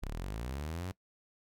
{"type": "linear sweep", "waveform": "sawtooth", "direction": "up", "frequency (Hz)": [30.2, 95.4], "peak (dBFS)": -33, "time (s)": [0.02, 0.92], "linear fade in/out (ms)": 10, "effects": ["noise-tail reverb RT60 0.1 s tail -21 dB re dry"]}